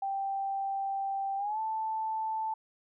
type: tone with pitch glide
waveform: sine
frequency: 784 to 880 Hz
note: G5 to A5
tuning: 0 to 0 cents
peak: -30 dBFS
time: 0.02-2.54 s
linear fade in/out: 5 ms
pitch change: +200 cents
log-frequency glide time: 1.37-1.59 s
effects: none